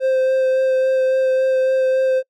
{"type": "tone with vibrato", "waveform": "triangle", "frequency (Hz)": 523, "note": "C5", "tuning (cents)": -1, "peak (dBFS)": -12, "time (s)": [0, 2.23], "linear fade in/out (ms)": 50, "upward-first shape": "sine", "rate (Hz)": 3.6, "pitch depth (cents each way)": 11, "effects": ["noise-tail reverb RT60 0.1 s tail -25 dB re dry"]}